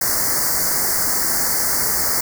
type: band-stop noise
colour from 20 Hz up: white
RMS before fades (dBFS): -19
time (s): 0.01-2.21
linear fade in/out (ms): 5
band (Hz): 2100 to 4500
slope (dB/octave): 96
effects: none